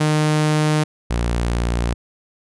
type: tone pair in turn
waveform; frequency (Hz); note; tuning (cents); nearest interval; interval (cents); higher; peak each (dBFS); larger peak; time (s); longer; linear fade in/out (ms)
sawtooth; 152.9 / 58.75; D#3 / A#1; -30 / +14; octave + perfect fourth; 1656; first; -11 / -14; first; 0-0.84 / 1.1-1.94; neither; 10
effects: resampled to 24000 Hz